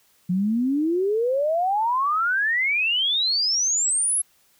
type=exponential sweep; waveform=sine; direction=up; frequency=174.61 to 11210 Hz; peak=-19 dBFS; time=0.29-4.22 s; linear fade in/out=10 ms; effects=white hiss -61 dBFS RMS until 4.59 s